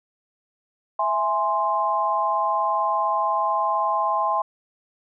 sine chord, E augmented, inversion none, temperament equal, 659.3 / 830.6 / 1046.5 Hz, E5 / G#5 / B#5, 0 / 0 / 0 cents, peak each -27 / -24 / -22 dBFS, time 0.99-4.42 s, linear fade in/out 5 ms, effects none

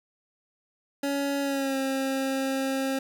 25% pulse tone with pitch glide, 280.3 to 268.1 Hz, C#4 to C4, +19 to +42 cents, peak -22 dBFS, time 1.03-2.99 s, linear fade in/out 5 ms, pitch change -77 cents, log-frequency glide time 1.41-1.77 s, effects none

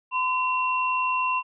sine tone pair together, 1019 / 2729 Hz, C6 / F7, -46 / -41 cents, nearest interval octave + perfect fourth, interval 1705 cents, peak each -23 / -27 dBFS, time 0.11-1.43 s, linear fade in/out 50 ms, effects none

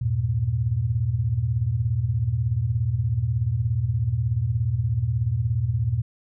sine tone cluster, 81.1 / 102.2 / 118.9 Hz, E2 / G#2 / A#2, -28 / -27 / +35 cents, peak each -29 / -27 / -22 dBFS, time 0.01-6.02 s, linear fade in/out 10 ms, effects none

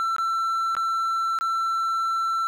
triangle tone with dropouts, 1341 Hz, E6, 29 cents sharp, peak -20 dBFS, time 0-2.47 s, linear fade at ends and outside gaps 0 ms, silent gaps 0.164-0.183 / 0.751-0.767 / 1.388-1.41 s, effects none

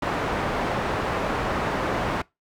white low-pass noise, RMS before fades -26 dBFS, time 0.02-2.22 s, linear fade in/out 5 ms, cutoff 1100 Hz, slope 12 dB/octave, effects noise-tail reverb RT60 0.2 s tail -22 dB re dry

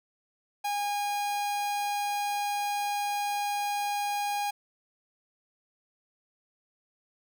45% pulse tone, 818 Hz, G#5, 26 cents flat, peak -28 dBFS, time 0.64-4.51 s, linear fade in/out 10 ms, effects none

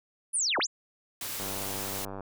sine linear two-way sweep, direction down then up, 10320 to 248.4 to 7770 Hz, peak -25 dBFS, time 0.33-0.67 s, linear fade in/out 20 ms, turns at 0.59 s
white noise, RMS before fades -36 dBFS, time 1.21-2.05 s, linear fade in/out 2 ms
click train, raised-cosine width 1 ms, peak -25 dBFS, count 80, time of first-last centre 1.4-2.207 s, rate 97.9 Hz
effects none

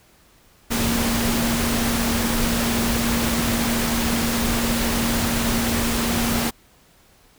sine tone in noise, 233.1 Hz, A#3, in tune, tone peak -23 dBFS, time 0.7-6.51 s, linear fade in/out 20 ms, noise pink, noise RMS -23 dBFS, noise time 0.7-6.51 s, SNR -3 dB, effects pink hiss -55 dBFS RMS until 7.38 s

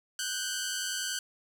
10% pulse tone pair together, 1480 / 1570.5 Hz, F#6 / G6, 0 / +3 cents, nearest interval minor second, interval 103 cents, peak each -26 dBFS, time 0.19-1.19 s, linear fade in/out 2 ms, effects 10-bit

